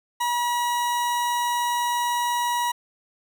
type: tone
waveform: 40% pulse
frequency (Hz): 963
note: B5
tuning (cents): -44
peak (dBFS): -21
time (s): 0.2-2.72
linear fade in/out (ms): 10
effects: none